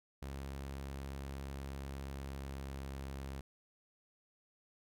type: tone with pitch glide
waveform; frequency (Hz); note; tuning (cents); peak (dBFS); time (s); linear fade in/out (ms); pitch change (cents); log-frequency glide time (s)
sawtooth; 68.4 to 67.85; C#2 to C#2; -23 to -36; -38; 0.22-3.41; 5; -13; 1.98-2.89
effects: none